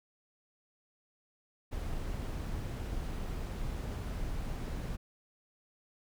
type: noise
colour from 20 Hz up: brown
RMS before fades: -37 dBFS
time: 1.71-4.97 s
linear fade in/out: 20 ms
effects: none